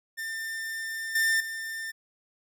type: tone with level steps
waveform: 45% pulse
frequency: 1796 Hz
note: A6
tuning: 35 cents sharp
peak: -32 / -22 / -33 dBFS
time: 0.17-1.92 s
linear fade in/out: 20 ms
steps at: 1.15 / 1.4 s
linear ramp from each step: 5 ms
effects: none